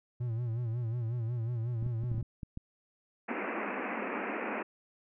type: tone with vibrato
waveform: triangle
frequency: 117.3 Hz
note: A#2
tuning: 11 cents sharp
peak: -29 dBFS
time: 0.2-2.22 s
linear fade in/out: 10 ms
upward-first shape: sine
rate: 5.5 Hz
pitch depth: 92 cents each way
type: clicks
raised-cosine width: 5 ms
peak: -27 dBFS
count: 9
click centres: 1.827 / 1.864 / 2.037 / 2.116 / 2.146 / 2.18 / 2.226 / 2.432 / 2.574 s
type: band-pass noise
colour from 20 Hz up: pink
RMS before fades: -36 dBFS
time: 3.28-4.63 s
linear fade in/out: 10 ms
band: 200 to 2600 Hz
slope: 96 dB/octave
effects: none